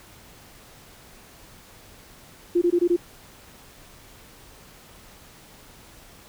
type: tone bursts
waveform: sine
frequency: 348.7 Hz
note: F4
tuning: 3 cents flat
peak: -16 dBFS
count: 5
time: 2.55-2.965 s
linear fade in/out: 10 ms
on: 67 ms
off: 20 ms
effects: pink hiss -49 dBFS RMS until 6.28 s